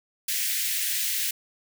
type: high-pass noise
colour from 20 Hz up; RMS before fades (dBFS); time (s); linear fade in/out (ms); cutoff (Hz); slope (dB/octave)
white; -27; 0.28-1.31; 5; 1700; 48
effects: none